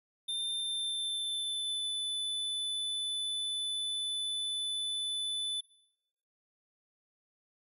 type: tone with pitch glide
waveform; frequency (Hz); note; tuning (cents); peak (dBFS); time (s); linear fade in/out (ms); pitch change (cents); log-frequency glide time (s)
square; 3590 to 3498; A7 to A7; +34 to -11; -33; 0.28-5.61; 10; -45; 0.55-1.9
effects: noise-tail reverb RT60 0.9 s tail -23 dB re dry + resampled to 32000 Hz